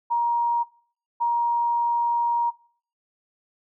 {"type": "tone pair in turn", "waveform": "sine", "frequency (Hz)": [944, 944], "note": ["A#5", "A#5"], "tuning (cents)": [22, 22], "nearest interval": "unison", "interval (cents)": 0, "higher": "neither", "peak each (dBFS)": -19, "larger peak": "neither", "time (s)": [[0.1, 0.64], [1.2, 2.51]], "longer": "second", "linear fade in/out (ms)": 20, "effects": ["noise-tail reverb RT60 0.5 s tail -22 dB re dry"]}